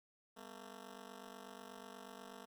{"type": "ring-modulated tone", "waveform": "10% pulse", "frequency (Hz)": 225.2, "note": "A3", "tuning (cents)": 40, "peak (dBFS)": -40, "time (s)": [0.36, 2.46], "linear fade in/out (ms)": 20, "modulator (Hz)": 24.1, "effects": ["Opus 48 kbps"]}